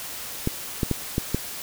clicks, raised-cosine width 3 ms, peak -9 dBFS, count 5, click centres 0.474 / 0.832 / 0.913 / 1.181 / 1.346 s, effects white hiss -35 dBFS RMS until 1.62 s

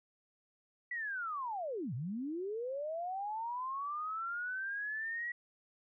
sine linear two-way sweep, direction down then up, 1975.5 to 110 to 1936 Hz, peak -36 dBFS, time 0.91-5.32 s, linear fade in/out 5 ms, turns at 1.94 s, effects none

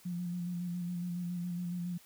sine tone with vibrato, 175.8 Hz, F3, 12 cents sharp, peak -34 dBFS, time 0.05-1.98 s, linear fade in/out 10 ms, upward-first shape square, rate 7.2 Hz, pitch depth 25 cents each way, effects white hiss -60 dBFS RMS until 2.05 s

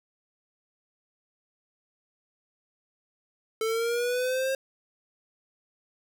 square linear sweep, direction up, 440 to 537 Hz, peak -26 dBFS, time 3.61-4.55 s, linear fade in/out 2 ms, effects none

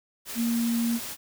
sine tone in noise, 233.1 Hz, A#3, in tune, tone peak -23 dBFS, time 0.35-1 s, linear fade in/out 50 ms, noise white, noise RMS -36 dBFS, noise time 0.25-1.17 s, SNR +10 dB, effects none

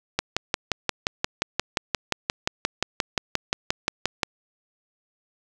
click train, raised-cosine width 0.2 ms, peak -4 dBFS, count 24, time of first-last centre 0.19-4.232 s, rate 5.69 Hz, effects none

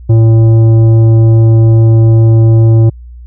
sine tone with tanh clipping, 112.8 Hz, A2, 44 cents sharp, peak -4 dBFS, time 0.09-2.9 s, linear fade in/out 10 ms, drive 10 dB, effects added 60 Hz sine -27 dBFS peak until 3.26 s

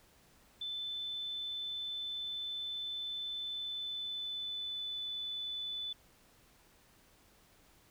sine tone with pitch glide, 3520 to 3490 Hz, A7 to A7, 0 to -15 cents, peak -37 dBFS, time 0.61-5.93 s, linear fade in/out 5 ms, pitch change -15 cents, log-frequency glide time 3.41-5.13 s, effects pink hiss -65 dBFS RMS until 7.9 s

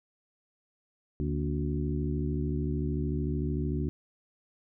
harmonic tone with a mistuned harmonic, 73.42 Hz, D2, in tune, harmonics 1 / 2 / 3 / 4 / 5, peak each -32 / -32 / -36 / -36 / -38 dBFS, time 1.2-3.89 s, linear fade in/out 0 ms, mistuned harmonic 3, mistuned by +100 cents, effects none

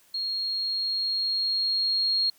sine tone with level ramp, 4265 Hz, C8, 32 cents sharp, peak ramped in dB -27 to -21 dBFS, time 0.14-2.3 s, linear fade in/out 5 ms, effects white hiss -60 dBFS RMS until 2.38 s

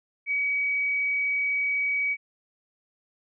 sine tone, 2268 Hz, C#7, 39 cents sharp, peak -23 dBFS, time 0.26-2.17 s, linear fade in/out 50 ms, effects none

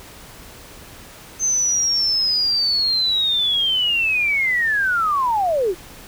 sine linear sweep, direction down, 6272 to 329.6 Hz, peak -16 dBFS, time 1.39-5.75 s, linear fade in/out 50 ms, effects pink hiss -41 dBFS RMS until 6.07 s

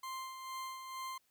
40% pulse tone with tremolo, 1048 Hz, C6, 2 cents sharp, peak -39 dBFS, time 0.03-1.18 s, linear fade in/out 5 ms, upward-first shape sine, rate 2.2 Hz, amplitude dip 50%, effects white hiss -75 dBFS RMS until 1.3 s

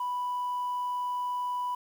sine tone, 987.8 Hz, B5, in tune, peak -27 dBFS, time 0-1.75 s, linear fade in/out 5 ms, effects tanh soft clip ceiling -27 dBFS + 9-bit

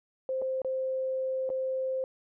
sine tone with dropouts, 523.3 Hz, C5, in tune, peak -28 dBFS, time 0.29-2.04 s, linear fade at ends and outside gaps 1 ms, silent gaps 0.417-0.421 / 0.618-0.647 / 1.492-1.501 s, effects none

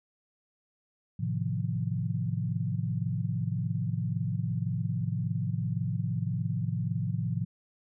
sine chord, F dominant seventh, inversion first, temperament just, 109.13 / 130.96 / 157.15 / 174.61 Hz, A2 / C3 / Eb3 / F3, -14 / +2 / +18 / 0 cents, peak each -32 / -33 / -35 / -34 dBFS, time 1.19-7.45 s, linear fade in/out 10 ms, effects none

